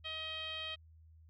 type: tone with low-pass filter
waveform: 10% pulse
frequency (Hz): 633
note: D#5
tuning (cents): +30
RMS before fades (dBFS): -42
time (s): 0.04-0.76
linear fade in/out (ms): 20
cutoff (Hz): 3300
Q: 5.5
effects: added 80 Hz sine -57 dBFS peak until 1.29 s